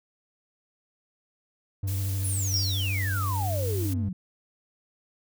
triangle tone with vibrato, 96.5 Hz, G2, 27 cents flat, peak -24 dBFS, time 1.83-4.09 s, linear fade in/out 5 ms, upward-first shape square, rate 13 Hz, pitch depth 33 cents each way
blue noise, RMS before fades -38 dBFS, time 1.87-3.94 s, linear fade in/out 10 ms
sine exponential sweep, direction down, 10700 to 174.6 Hz, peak -30 dBFS, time 2.24-4.13 s, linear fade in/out 5 ms
sine tone with exponential decay, 5588 Hz, F8, in tune, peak -23 dBFS, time 2.54-3.05 s, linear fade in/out 0 ms, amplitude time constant 110 ms
effects none

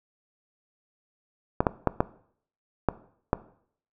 clicks, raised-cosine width 1 ms, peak -6 dBFS, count 6, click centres 1.605 / 1.668 / 1.873 / 2.005 / 2.887 / 3.331 s, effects noise-tail reverb RT60 0.6 s tail -18 dB re dry

